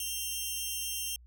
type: tone pair together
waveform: 10% pulse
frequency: 2764 / 3148 Hz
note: F7 / G7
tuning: -19 / +7 cents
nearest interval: major second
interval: 226 cents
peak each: -29 / -27 dBFS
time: 0-1.16 s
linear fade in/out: 2 ms
effects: added 60 Hz sine -52 dBFS peak until 1.26 s